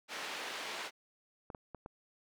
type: band-pass noise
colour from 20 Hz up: white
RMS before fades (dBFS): -42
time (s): 0.08-0.91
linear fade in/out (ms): 50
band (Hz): 350 to 3200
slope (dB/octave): 12
type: clicks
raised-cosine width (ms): 1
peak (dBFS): -31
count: 4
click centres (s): 1.502 / 1.548 / 1.747 / 1.861
effects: none